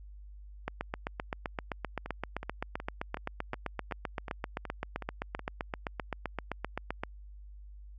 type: two click trains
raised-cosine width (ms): 0.5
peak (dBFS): -24 / -18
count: 10 / 50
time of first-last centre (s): 2.06-5.393 / 0.68-7.035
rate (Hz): 2.7 / 7.71
effects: added 50 Hz sine -46 dBFS peak until 7.98 s